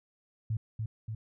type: tone with echo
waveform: sine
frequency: 110 Hz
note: A2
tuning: in tune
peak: -28 dBFS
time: 0.5-0.57 s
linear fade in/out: 5 ms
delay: 290 ms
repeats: 2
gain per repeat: -3 dB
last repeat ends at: 1.15 s
effects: none